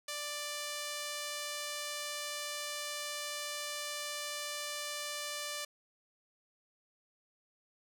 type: tone with band-pass filter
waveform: sawtooth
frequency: 589 Hz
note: D5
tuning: 5 cents sharp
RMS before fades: -40 dBFS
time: 0.08-5.65 s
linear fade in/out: 5 ms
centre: 6300 Hz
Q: 0.55
effects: none